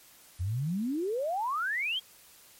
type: exponential sweep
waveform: sine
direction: up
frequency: 82.9 to 3322 Hz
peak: -28 dBFS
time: 0.39-2 s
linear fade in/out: 20 ms
effects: white hiss -56 dBFS RMS until 2.59 s + MP3 64 kbps